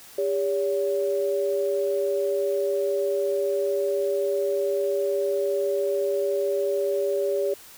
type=tone pair together; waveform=sine; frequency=401.2 / 567.4 Hz; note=G4 / C#5; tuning=+40 / +40 cents; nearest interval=tritone; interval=600 cents; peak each=-24 / -25 dBFS; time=0.18-7.54 s; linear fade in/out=5 ms; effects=white hiss -47 dBFS RMS until 7.77 s